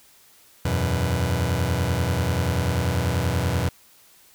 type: chord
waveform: sawtooth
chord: E suspended second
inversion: none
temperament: just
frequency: 82.41 / 92.71 / 123.61 Hz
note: E2 / F#2 / B2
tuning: 0 / +4 / +2 cents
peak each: -21 dBFS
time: 0.65-3.69 s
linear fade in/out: 5 ms
effects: white hiss -54 dBFS RMS until 4.34 s